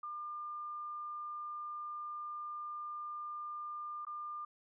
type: tone with dropouts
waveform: sine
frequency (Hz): 1200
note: D6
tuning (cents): +37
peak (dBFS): -40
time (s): 0.03-4.45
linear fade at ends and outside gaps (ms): 5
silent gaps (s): 4.051-4.067
effects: none